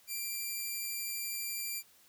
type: tone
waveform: 5% pulse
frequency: 2364 Hz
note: D7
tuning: 11 cents sharp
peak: -26 dBFS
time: 0.07-1.83 s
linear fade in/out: 50 ms
effects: white hiss -63 dBFS RMS until 2.08 s